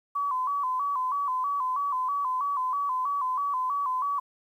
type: tone with vibrato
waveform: sine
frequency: 1077 Hz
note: C6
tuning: 50 cents sharp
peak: -25 dBFS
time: 0.15-4.2 s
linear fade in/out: 10 ms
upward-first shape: square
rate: 3.1 Hz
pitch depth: 96 cents each way
effects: 10-bit